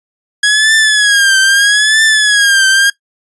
sawtooth tone with vibrato, 1661.2 Hz, G#6, in tune, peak -3 dBFS, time 0.43-2.9 s, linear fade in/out 5 ms, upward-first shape triangle, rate 0.78 Hz, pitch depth 120 cents each way, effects noise-tail reverb RT60 0.1 s tail -18 dB re dry + resampled to 24000 Hz

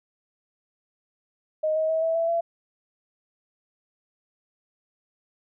sine tone with pitch steps, 622.3 / 632.4 / 642.8 / 653.2 / 663.9 / 674.7 Hz, D#5 / D#5 / E5 / E5 / E5 / E5, 0 / +28 / -44 / -16 / +12 / +40 cents, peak -21 dBFS, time 1.63-2.41 s, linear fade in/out 10 ms, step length 130 ms, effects none

